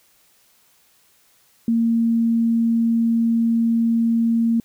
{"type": "tone", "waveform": "sine", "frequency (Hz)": 230, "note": "A#3", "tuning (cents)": -23, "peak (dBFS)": -15, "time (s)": [1.68, 4.6], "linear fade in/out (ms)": 2, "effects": ["white hiss -58 dBFS RMS until 4.64 s"]}